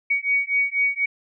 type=beating tone pair; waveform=sine; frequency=2246 / 2250.1 Hz; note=C#7 / C#7; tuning=+22 / +25 cents; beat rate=4.1 Hz; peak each=-22 dBFS; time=0.1-1.06 s; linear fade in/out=10 ms; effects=none